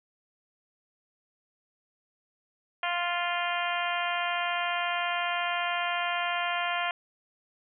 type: harmonic tone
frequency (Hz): 349.2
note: F4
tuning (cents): 0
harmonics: 2 / 3 / 4 / 5 / 6 / 7 / 8 / 9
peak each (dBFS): -32 / -34 / -35 / -36 / -37 / -37 / -38 / -39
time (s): 2.83-6.91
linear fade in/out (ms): 2
effects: none